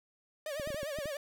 45% pulse tone with vibrato, 587.3 Hz, D5, in tune, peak -36 dBFS, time 0.46-1.17 s, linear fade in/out 2 ms, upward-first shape triangle, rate 10 Hz, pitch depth 150 cents each way
clicks, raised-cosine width 3 ms, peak -30 dBFS, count 7, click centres 0.598 / 0.674 / 0.704 / 0.745 / 0.831 / 0.987 / 1.057 s
effects none

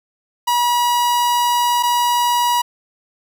45% pulse tone pair in turn, 966 / 966 Hz, B5 / B5, -39 / -39 cents, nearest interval unison, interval 0 cents, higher neither, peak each -14 dBFS, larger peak neither, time 0.47-1.83 / 1.83-2.62 s, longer first, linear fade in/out 10 ms, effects none

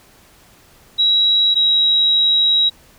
sine tone pair in turn, 3873 / 3848 Hz, B7 / B7, -35 / -46 cents, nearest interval unison, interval 11 cents, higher first, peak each -11 dBFS, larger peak neither, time 0.98-1.55 / 1.55-2.7 s, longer second, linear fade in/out 20 ms, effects pink hiss -49 dBFS RMS until 2.98 s

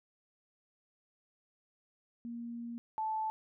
sine tone pair in turn, 235.3 / 873.9 Hz, A#3 / A5, +16 / -12 cents, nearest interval octave + major seventh, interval 2272 cents, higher second, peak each -39 / -32 dBFS, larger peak second, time 2.25-2.78 / 2.98-3.3 s, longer first, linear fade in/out 0 ms, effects none

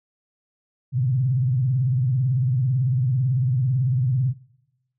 sine tone with vibrato, 127.9 Hz, C3, 39 cents flat, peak -18 dBFS, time 0.92-4.34 s, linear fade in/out 50 ms, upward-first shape sine, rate 18 Hz, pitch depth 170 cents each way, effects noise-tail reverb RT60 1.0 s tail -23 dB re dry

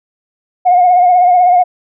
sine tone with vibrato, 719 Hz, F#5, 50 cents flat, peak -4 dBFS, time 0.65-1.64 s, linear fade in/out 20 ms, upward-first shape triangle, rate 16 Hz, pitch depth 54 cents each way, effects tanh soft clip ceiling -1 dBFS

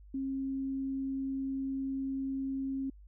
sine tone, 269 Hz, C4, 48 cents sharp, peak -32 dBFS, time 0.14-2.9 s, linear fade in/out 5 ms, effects added 50 Hz sine -51 dBFS peak until 3.07 s

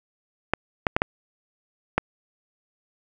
clicks, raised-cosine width 0.5 ms, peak -4 dBFS, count 5, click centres 0.536 / 0.868 / 0.965 / 1.019 / 1.98 s, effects none

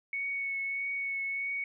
sine tone with vibrato, 2217 Hz, C#7, in tune, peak -31 dBFS, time 0.13-1.64 s, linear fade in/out 2 ms, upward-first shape triangle, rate 1.6 Hz, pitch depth 17 cents each way, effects none

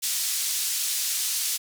pink band-pass noise, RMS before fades -27 dBFS, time 0.02-1.58 s, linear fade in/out 20 ms, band 4900 to 14000 Hz, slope 12 dB/octave, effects none

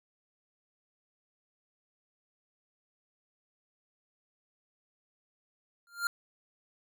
square tone with exponential growth, 1396.9 Hz, F6, in tune, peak -25 dBFS, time 5.87-6.07 s, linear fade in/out 1 ms, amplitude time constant 42 ms, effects none

